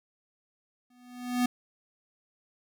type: tone with exponential growth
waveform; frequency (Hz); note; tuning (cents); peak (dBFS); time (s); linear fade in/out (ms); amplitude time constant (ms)
square; 246.9; B3; 0; -22; 0.9-1.46; 5; 120
effects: none